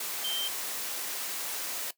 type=tone in noise; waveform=sine; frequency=3136 Hz; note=G7; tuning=in tune; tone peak=-30 dBFS; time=0.24-0.48 s; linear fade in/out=5 ms; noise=white; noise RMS=-35 dBFS; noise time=0-1.91 s; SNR=+2 dB; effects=noise-tail reverb RT60 0.1 s tail -17 dB re dry + high-pass 300 Hz 12 dB/octave